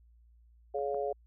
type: harmonic tone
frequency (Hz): 140.7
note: C#3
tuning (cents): +26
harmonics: 3 / 4 / 5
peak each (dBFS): -34 / -35 / -36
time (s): 0.74-1.13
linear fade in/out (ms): 10
type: clicks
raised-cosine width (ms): 1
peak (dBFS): -43 / -35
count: 2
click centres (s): 0.788 / 0.945
effects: added 58 Hz sine -58 dBFS peak until 1.26 s